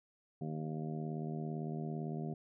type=harmonic tone; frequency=77.78 Hz; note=D#2; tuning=in tune; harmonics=2 / 3 / 4 / 5 / 6 / 7 / 8 / 9; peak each=-39 / -43 / -50 / -46 / -57 / -58 / -56 / -50 dBFS; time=0.41-2.34 s; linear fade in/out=5 ms; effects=none